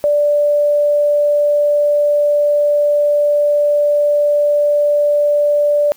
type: tone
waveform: sine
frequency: 586 Hz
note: D5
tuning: 4 cents flat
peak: -10 dBFS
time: 0.04-5.92 s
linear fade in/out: 0 ms
effects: white hiss -47 dBFS RMS until 5.96 s